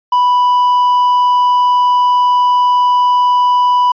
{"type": "tone", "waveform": "triangle", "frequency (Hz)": 987.8, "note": "B5", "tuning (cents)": 0, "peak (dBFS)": -6, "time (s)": [0.12, 3.92], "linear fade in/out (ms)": 5, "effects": ["resampled to 11025 Hz"]}